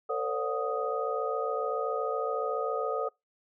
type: tone cluster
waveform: sine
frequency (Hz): 450.6 / 518 / 572 / 730 / 1247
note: A4 / C5 / D5 / F#5 / D#6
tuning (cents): +41 / -17 / -46 / -24 / +3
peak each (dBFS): -32 / -36 / -35 / -37 / -34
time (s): 0.09-3.09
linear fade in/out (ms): 10
effects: noise-tail reverb RT60 0.2 s tail -25 dB re dry